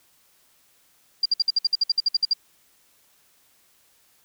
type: tone bursts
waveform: sine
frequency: 4776 Hz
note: D8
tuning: 28 cents sharp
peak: -16 dBFS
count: 14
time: 1.23-2.335 s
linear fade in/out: 5 ms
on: 26 ms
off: 57 ms
effects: white hiss -61 dBFS RMS until 4.24 s